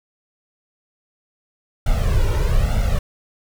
brown noise with flanger, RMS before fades -17 dBFS, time 1.86-2.99 s, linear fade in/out 5 ms, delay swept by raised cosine 1.4 to 2.15 ms, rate 1.1 Hz, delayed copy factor +0.9, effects none

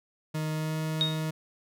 40% pulse tone with pitch glide, 155.56 to 157.19 Hz, D#3 to D#3, 0 to +18 cents, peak -28 dBFS, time 0.34-1.31 s, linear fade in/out 10 ms, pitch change +18 cents, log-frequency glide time 0.53-0.77 s
sine tone with exponential decay, 3735 Hz, A#7, 3 cents sharp, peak -20 dBFS, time 1.01-1.26 s, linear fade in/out 0 ms, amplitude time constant 53 ms
effects none

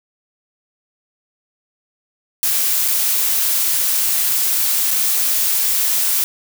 blue noise with dropouts, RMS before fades -17 dBFS, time 2.43-6.24 s, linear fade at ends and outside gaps 0 ms, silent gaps 2.879-2.883 / 4.907-4.912 s, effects none

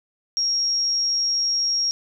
sine tone, 5588 Hz, F8, in tune, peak -19 dBFS, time 0.37-1.91 s, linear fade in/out 0 ms, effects none

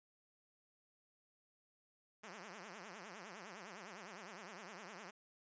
5% pulse tone with vibrato, 196 Hz, G3, in tune, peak -39 dBFS, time 2.23-5.11 s, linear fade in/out 10 ms, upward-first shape triangle, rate 9.8 Hz, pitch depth 290 cents each way, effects resampled to 16000 Hz

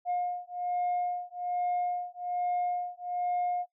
sine beating tone pair, 713 / 714.2 Hz, F5 / F5, +36 / +39 cents, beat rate 1.2 Hz, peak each -31 dBFS, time 0.05-3.66 s, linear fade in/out 50 ms, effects noise-tail reverb RT60 0.1 s tail -21 dB re dry + tanh soft clip ceiling -24 dBFS

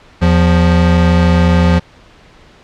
square tone pair together, 82.4 / 174.61 Hz, E2 / F3, 0 / 0 cents, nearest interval octave + minor second, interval 1300 cents, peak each -11 dBFS, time 0.21-1.8 s, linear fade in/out 20 ms, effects pink hiss -43 dBFS RMS until 2.63 s + low-pass 4000 Hz 12 dB/octave

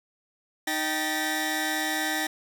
sawtooth tone cluster, 309.9 / 776 / 1773 / 1922 Hz, D#4 / G5 / A6 / B6, -7 / -18 / +13 / -48 cents, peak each -28 dBFS, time 0.67-2.27 s, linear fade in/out 5 ms, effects none

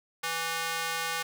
square tone with high-pass filter, 165.1 Hz, E3, 3 cents sharp, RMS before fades -32 dBFS, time 0.23-1.23 s, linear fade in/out 10 ms, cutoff 1200 Hz, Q 0.91, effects none

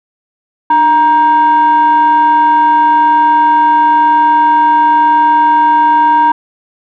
sine tone with frequency modulation, 941 Hz, A#5, 16 cents sharp, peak -4 dBFS, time 0.7-6.32 s, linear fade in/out 5 ms, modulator 641 Hz, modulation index 0.36, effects tanh soft clip ceiling -1 dBFS

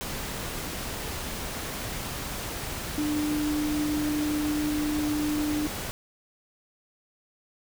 sine tone in noise, 299.5 Hz, D4, 34 cents sharp, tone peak -25 dBFS, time 2.98-5.67 s, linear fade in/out 0 ms, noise pink, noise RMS -34 dBFS, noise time 0.01-5.91 s, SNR +6 dB, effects none

